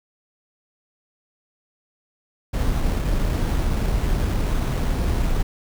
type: noise with sample-and-hold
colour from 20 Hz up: brown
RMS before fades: -21 dBFS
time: 2.53-5.43 s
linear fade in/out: 10 ms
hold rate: 4900 Hz
effects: none